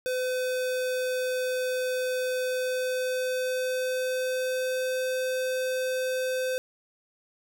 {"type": "tone with pitch glide", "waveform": "square", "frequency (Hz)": [508, 513.6], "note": ["B4", "C5"], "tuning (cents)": [49, -32], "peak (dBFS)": -27, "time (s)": [0.06, 6.58], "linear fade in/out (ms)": 0, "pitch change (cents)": 19, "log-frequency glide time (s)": [2.41, 5.08], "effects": ["10-bit"]}